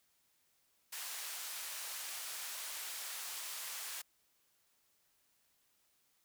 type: band-pass noise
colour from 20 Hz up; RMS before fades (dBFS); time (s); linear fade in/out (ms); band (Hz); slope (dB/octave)
white; -44; 0.92-4.02; 10; 820 to 14000; 12
effects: white hiss -75 dBFS RMS until 6.24 s